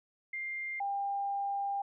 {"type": "tone pair in turn", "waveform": "sine", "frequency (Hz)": [2100, 798.5], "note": ["C7", "G5"], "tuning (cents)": [6, 32], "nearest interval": "octave + perfect fourth", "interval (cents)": 1674, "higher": "first", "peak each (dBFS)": [-35, -31], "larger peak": "second", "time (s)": [[0.33, 0.8], [0.8, 1.82]], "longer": "second", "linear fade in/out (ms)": 5, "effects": []}